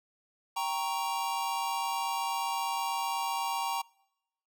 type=chord; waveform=square; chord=G diminished; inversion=none; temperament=equal; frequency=784 / 932.3 / 1108.7 Hz; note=G5 / Bb5 / Db6; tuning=0 / 0 / 0 cents; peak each=-36 / -33 / -38 dBFS; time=0.56-3.82 s; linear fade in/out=10 ms; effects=noise-tail reverb RT60 0.9 s tail -26 dB re dry